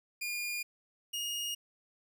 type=tone pair in turn; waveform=sawtooth; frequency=2422 / 2860 Hz; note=D#7 / F7; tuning=-47 / +41 cents; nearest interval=minor third; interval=288 cents; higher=second; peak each=-31 / -31 dBFS; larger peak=neither; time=0.21-0.63 / 1.13-1.55 s; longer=neither; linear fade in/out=10 ms; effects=none